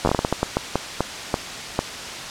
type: slowing click train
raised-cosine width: 1 ms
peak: -4 dBFS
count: 15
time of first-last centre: 0.05-1.791 s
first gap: 10 ms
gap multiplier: 1.34
effects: white hiss -31 dBFS RMS until 2.3 s + low-pass 6000 Hz 12 dB/octave